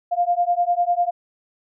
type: beating tone pair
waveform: sine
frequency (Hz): 697 / 707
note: F5 / F5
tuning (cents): -4 / +21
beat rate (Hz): 10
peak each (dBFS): -20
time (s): 0.11-1.11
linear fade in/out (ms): 20
effects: none